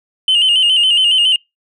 sine tone with vibrato, 2948 Hz, F#7, 7 cents flat, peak -7 dBFS, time 0.28-1.36 s, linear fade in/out 2 ms, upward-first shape square, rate 7.2 Hz, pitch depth 63 cents each way, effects noise-tail reverb RT60 0.2 s tail -26 dB re dry + tanh soft clip ceiling -7 dBFS

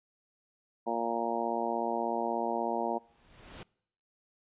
harmonic tone, 116.54 Hz, A#2, in tune, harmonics 2 / 3 / 4 / 5 / 6 / 7 / 8, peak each -38 / -37 / -38 / -37 / -35 / -37 / -36 dBFS, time 0.86-2.99 s, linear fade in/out 20 ms
pink noise with exponential growth, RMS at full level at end -43 dBFS, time 2.84-3.63 s, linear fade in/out 0 ms, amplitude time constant 170 ms
effects noise-tail reverb RT60 0.7 s tail -25 dB re dry + resampled to 8000 Hz

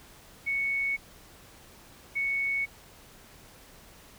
sine tone pair in turn, 2217 / 2217 Hz, C#7 / C#7, 0 / 0 cents, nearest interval unison, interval 0 cents, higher neither, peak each -26 dBFS, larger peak neither, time 0.46-0.97 / 2.15-2.66 s, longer neither, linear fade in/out 20 ms, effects pink hiss -53 dBFS RMS until 4.18 s

